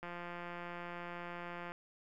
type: click train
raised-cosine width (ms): 0.5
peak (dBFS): -30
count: 295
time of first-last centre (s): 0.03-1.72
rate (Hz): 174
effects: 12-bit